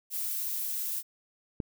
violet noise, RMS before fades -33 dBFS, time 0.1-1.03 s, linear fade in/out 50 ms
click, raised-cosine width 3 ms, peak -19 dBFS, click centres 1.602 s
effects none

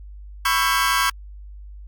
sawtooth chord, C# half-diminished seventh, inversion third, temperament just, 997.9 / 1108.7 / 1330.5 / 1596.6 Hz, B5 / C#6 / E6 / G6, +18 / 0 / +16 / +31 cents, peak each -20 / -18 / -21 / -19 dBFS, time 0.45-1.1 s, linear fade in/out 5 ms, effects added 50 Hz sine -36 dBFS peak until 1.87 s + Opus 48 kbps

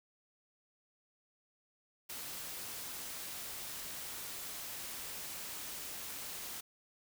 white noise, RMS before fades -44 dBFS, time 2.09-6.61 s, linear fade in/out 10 ms, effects none

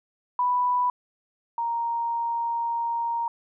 sine tone pair in turn, 988 / 932.9 Hz, B5 / A#5, 0 / +1 cents, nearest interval minor second, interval 99 cents, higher first, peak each -20 / -24 dBFS, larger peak first, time 0.39-0.9 / 1.58-3.28 s, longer second, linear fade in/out 2 ms, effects none

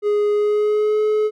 triangle tone with pitch glide, 415.3 to 427.2 Hz, G#4 to G#4, 0 to +49 cents, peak -13 dBFS, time 0.02-1.31 s, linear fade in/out 50 ms, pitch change +49 cents, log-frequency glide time 0.32-1.01 s, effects none

